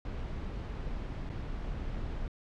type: noise with dropouts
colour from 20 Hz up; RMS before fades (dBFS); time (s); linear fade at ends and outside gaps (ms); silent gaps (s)
brown; -37; 0.05-2.28; 2; 1.293-1.299
effects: low-pass 4000 Hz 12 dB/octave